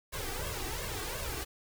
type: noise with flanger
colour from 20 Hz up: pink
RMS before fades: -37 dBFS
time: 0.12-1.45 s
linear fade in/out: 20 ms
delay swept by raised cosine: 1.8 to 2.61 ms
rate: 2.8 Hz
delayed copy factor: +0.85
effects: none